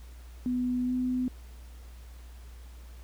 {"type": "tone with pitch glide", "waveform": "sine", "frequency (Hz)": [248.9, 252.5], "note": ["B3", "B3"], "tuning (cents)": [14, 39], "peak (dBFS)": -26, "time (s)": [0.46, 1.28], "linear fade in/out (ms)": 0, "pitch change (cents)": 25, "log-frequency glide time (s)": [0.85, 0.93], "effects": ["added 60 Hz sine -44 dBFS peak until 3.03 s", "pink hiss -58 dBFS RMS until 3.03 s"]}